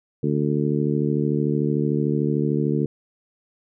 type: harmonic tone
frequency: 73.42 Hz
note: D2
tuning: in tune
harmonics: 2 / 3 / 4 / 5 / 6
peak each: -23 / -25 / -26 / -27 / -28 dBFS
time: 0.23-2.86 s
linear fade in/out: 5 ms
effects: none